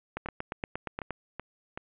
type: two click trains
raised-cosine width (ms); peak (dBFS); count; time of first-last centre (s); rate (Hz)
0.5; -18 / -21; 9 / 5; 0.17-1.107 / 0.26-1.775; 8.54 / 2.64
effects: resampled to 8000 Hz + 10-bit